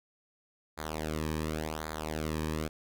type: tone with flanger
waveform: sawtooth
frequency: 77.9 Hz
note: D#2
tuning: 3 cents sharp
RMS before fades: -35 dBFS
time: 0.77-2.69 s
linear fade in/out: 20 ms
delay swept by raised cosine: 0.35 to 1.45 ms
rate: 0.9 Hz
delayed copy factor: -0.85
effects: none